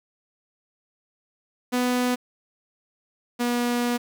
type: tone pair in turn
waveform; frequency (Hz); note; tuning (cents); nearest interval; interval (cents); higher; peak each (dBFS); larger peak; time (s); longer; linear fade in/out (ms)
sawtooth; 248.1 / 241.6; B3 / B3; +8 / -38; unison; 46; first; -17 / -18; first; 1.72-2.16 / 3.39-3.98; second; 20
effects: 9-bit